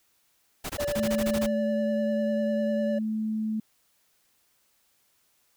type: noise bursts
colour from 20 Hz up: pink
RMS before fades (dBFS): -33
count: 11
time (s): 0.64-1.466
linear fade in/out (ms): 10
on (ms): 56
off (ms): 21
type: tone with vibrato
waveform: triangle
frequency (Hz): 579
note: D5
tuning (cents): -25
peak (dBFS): -25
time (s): 0.78-2.99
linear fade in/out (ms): 10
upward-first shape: sine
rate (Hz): 10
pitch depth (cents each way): 18
type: tone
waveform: sine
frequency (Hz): 217.6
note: A3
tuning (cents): -19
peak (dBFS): -26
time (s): 0.96-3.6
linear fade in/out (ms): 5
effects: white hiss -68 dBFS RMS until 5.56 s